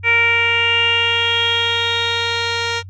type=tone with low-pass filter sweep; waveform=10% pulse; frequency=466.2 Hz; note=A#4; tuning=in tune; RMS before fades=-17 dBFS; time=0.03-2.83 s; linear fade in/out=50 ms; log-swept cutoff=2300 to 4600 Hz; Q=7.6; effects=noise-tail reverb RT60 0.1 s tail -26 dB re dry + added 94 Hz sine -32 dBFS peak until 2.89 s